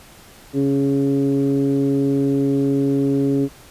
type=tone with low-pass filter; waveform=15% pulse; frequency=138.59 Hz; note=C#3; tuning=in tune; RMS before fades=-18 dBFS; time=0.53-3.49 s; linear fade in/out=50 ms; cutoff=340 Hz; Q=6.4; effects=pink hiss -45 dBFS RMS until 3.7 s + resampled to 32000 Hz